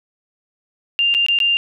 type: tone with dropouts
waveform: sine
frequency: 2794 Hz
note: F7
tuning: in tune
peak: -13 dBFS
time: 0.99-1.57 s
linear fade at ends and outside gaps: 0 ms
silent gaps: 1.141-1.148 / 1.264-1.285 / 1.388-1.402 s
effects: none